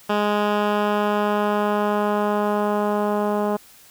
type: tone with low-pass filter sweep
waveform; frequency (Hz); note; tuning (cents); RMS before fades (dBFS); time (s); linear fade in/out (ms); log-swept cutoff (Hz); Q
10% pulse; 207.7; G#3; 0; -21; 0.09-3.57; 10; 2900 to 870; 0.76
effects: white hiss -49 dBFS RMS until 3.9 s